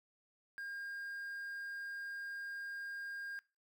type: tone with quantisation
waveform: triangle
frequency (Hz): 1612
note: G6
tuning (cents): +48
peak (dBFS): -40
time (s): 0.58-3.39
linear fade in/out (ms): 0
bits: 11
effects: noise-tail reverb RT60 0.3 s tail -22 dB re dry